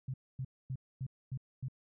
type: tone bursts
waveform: sine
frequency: 130.81 Hz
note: C3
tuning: in tune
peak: -35 dBFS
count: 6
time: 0.08-1.684 s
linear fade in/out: 5 ms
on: 59 ms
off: 250 ms
effects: none